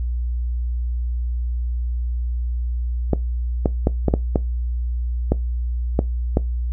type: clicks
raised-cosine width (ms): 2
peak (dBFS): -3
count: 9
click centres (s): 3.133 / 3.658 / 3.871 / 4.083 / 4.139 / 4.358 / 5.32 / 5.991 / 6.371
effects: noise-tail reverb RT60 0.2 s tail -20 dB re dry + added 60 Hz sine -20 dBFS peak until 6.72 s